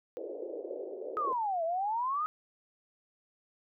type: band-pass noise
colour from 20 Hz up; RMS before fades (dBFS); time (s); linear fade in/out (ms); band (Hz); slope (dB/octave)
white; -40; 0.17-1.33; 0; 350 to 550; 48
type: exponential two-way sweep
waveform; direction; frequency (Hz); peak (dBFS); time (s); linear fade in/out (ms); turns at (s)
sine; down then up; 1279 to 642 to 1279; -29; 1.17-2.26; 0; 1.64
effects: none